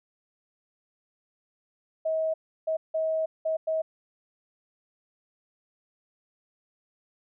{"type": "tone bursts at uneven times", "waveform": "sine", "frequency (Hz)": 638, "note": "D#5", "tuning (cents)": 43, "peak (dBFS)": -24, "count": 5, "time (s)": [[2.05, 2.34], [2.67, 2.77], [2.94, 3.26], [3.45, 3.57], [3.67, 3.82]], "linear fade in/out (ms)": 10, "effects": []}